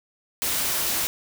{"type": "noise", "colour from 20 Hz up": "white", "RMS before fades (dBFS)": -25, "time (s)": [0.42, 1.07], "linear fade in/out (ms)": 0, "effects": []}